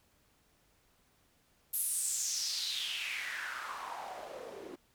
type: noise with band-pass filter sweep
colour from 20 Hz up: white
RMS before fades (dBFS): -38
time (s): 1.73-4.76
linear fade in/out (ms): 10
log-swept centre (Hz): 12000 to 340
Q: 4.5
effects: pink hiss -70 dBFS RMS until 4.94 s